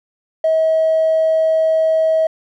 triangle tone, 640 Hz, D#5, 49 cents sharp, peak -8 dBFS, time 0.44-2.27 s, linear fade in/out 5 ms, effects tanh soft clip ceiling -9 dBFS

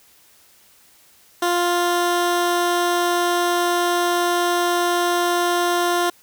15% pulse tone, 350.1 Hz, F4, 4 cents sharp, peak -11 dBFS, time 1.42-6.1 s, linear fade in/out 5 ms, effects white hiss -53 dBFS RMS until 6.22 s

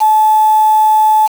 sine tone with quantisation, 864 Hz, A5, 32 cents flat, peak -6 dBFS, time 0-1.28 s, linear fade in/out 20 ms, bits 4, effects none

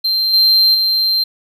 triangle tone with level steps, 4148 Hz, C8, 16 cents flat, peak -12 / -7 / -11 dBFS, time 0.04-1.24 s, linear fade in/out 10 ms, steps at 0.33 / 0.74 s, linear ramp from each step 10 ms, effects none

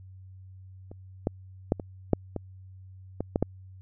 clicks, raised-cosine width 2 ms, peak -30 / -12 / -9 / -21 / -7 / -18 / -16 / -10 / -10 dBFS, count 9, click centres 0.915 / 1.271 / 1.721 / 1.798 / 2.133 / 2.363 / 3.206 / 3.359 / 3.426 s, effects added 94 Hz sine -45 dBFS peak until 3.81 s

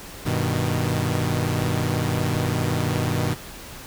sawtooth chord, G augmented, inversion none, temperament equal, 98 / 123.47 / 155.56 Hz, G2 / B2 / D#3, 0 / 0 / 0 cents, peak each -22 / -21 / -22 dBFS, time 0.25-3.35 s, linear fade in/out 20 ms, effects pink hiss -39 dBFS RMS until 3.86 s

